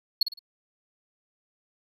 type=tone with echo; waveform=triangle; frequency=4348 Hz; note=C#8; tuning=34 cents flat; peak=-16 dBFS; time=0.21-0.23 s; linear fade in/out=5 ms; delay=54 ms; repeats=3; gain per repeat=-9 dB; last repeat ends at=0.392 s; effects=none